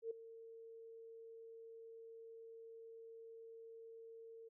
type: tone with ADSR envelope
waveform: sine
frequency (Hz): 454.5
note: A#4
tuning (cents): -44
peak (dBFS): -38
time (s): 0.02-4.49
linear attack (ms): 87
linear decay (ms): 7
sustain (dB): -15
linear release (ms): 15
effects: none